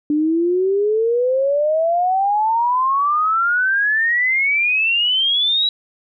sine exponential sweep, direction up, 293.7 to 3914 Hz, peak -14 dBFS, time 0.1-5.69 s, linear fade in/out 2 ms, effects none

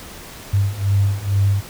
sine beating tone pair, 98 / 100.2 Hz, G2 / G2, 0 / +38 cents, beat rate 2.2 Hz, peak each -19 / -17 dBFS, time 0.53-1.61 s, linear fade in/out 10 ms, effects pink hiss -37 dBFS RMS until 1.69 s

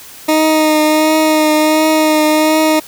20% pulse tone with vibrato, 310 Hz, D#4, 6 cents flat, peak -4 dBFS, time 0.28-2.8 s, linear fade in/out 10 ms, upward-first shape triangle, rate 1.4 Hz, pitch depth 24 cents each way, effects white hiss -35 dBFS RMS until 2.87 s

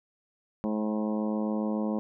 harmonic tone with a mistuned harmonic, 107.1 Hz, A2, 46 cents flat, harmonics 2 / 3 / 4 / 5 / 6 / 7 / 8 / 9 / 10, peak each -28 / -35 / -39 / -36 / -43 / -44 / -46 / -44 / -48 dBFS, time 0.64-1.99 s, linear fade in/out 0 ms, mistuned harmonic 7, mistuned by +21 cents, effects none

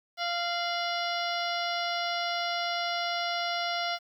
harmonic tone with a mistuned harmonic, 693 Hz, F5, 14 cents flat, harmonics 1 / 2 / 3 / 4 / 5 / 6 / 7 / 8, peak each -32 / -35 / -37 / -38 / -39 / -40 / -40 / -41 dBFS, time 0.17-3.99 s, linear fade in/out 50 ms, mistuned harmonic 4, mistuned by +91 cents, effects 10-bit

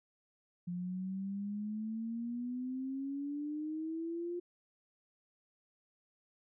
sine exponential sweep, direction up, 174.7 to 353.5 Hz, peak -36 dBFS, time 0.67-4.4 s, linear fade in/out 10 ms, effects none

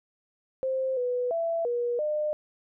sine tone with pitch steps, 525 / 494.3 / 667 / 480.4 / 604 Hz, C5 / B4 / E5 / B4 / D5, +6 / +1 / +20 / -48 / +48 cents, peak -25 dBFS, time 0.63-2.33 s, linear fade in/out 0 ms, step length 340 ms, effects none

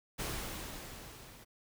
pink noise with level ramp, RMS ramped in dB -37 to -55 dBFS, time 0.18-1.45 s, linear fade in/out 20 ms, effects none

